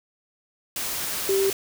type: tone in noise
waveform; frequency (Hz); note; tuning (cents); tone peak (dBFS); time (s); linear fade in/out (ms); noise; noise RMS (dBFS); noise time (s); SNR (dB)
sine; 390.1; G4; -8; -19; 1.29-1.5; 2; white; -29; 0.76-1.53; +7
effects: none